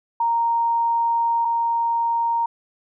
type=tone pair in turn; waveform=sine; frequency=930 / 930 Hz; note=A#5 / A#5; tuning=-4 / -4 cents; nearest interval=unison; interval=0 cents; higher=neither; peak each=-17 / -18 dBFS; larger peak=first; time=0.2-1.45 / 1.45-2.46 s; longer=first; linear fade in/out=5 ms; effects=none